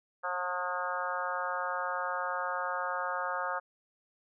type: harmonic tone with a mistuned harmonic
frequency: 180 Hz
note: F#3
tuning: 47 cents flat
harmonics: 3 / 4 / 5 / 6 / 7 / 8 / 9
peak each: -39 / -40 / -38 / -41 / -36 / -39 / -41 dBFS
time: 0.23-3.6 s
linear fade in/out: 20 ms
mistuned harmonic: 7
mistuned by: -16 cents
effects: none